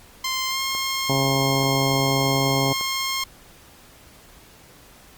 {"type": "tone with pitch glide", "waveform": "10% pulse", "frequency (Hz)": [1046.5, 1070.3], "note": ["C6", "C6"], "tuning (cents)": [0, 39], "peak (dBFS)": -15, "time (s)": [0.24, 3.24], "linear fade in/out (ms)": 5, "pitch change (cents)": 39, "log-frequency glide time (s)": [0.47, 0.6]}
{"type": "clicks", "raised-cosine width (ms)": 1, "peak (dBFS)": -21, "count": 3, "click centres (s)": [0.75, 1.633, 2.811]}
{"type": "harmonic tone", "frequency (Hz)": 136.2, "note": "C#3", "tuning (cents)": -30, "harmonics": [1, 2, 3, 4, 5, 6, 7], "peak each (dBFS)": [-23, -26, -28, -29, -30, -31, -31], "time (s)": [1.09, 2.73], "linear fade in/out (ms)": 5}
{"effects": ["pink hiss -49 dBFS RMS until 5.17 s", "Opus 48 kbps"]}